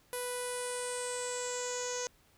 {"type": "tone with low-pass filter sweep", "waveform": "sawtooth", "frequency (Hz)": 493.9, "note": "B4", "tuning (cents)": 0, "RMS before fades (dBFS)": -37, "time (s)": [0.13, 2.07], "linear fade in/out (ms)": 0, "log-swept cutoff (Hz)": [11000, 6400], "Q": 9, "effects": ["pink hiss -66 dBFS RMS until 2.37 s"]}